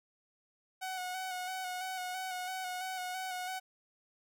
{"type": "tone with vibrato", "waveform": "sawtooth", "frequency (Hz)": 740, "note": "F#5", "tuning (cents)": 0, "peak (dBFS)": -33, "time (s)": [0.81, 3.6], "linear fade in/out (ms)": 20, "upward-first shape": "square", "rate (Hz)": 3, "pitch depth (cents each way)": 25, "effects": []}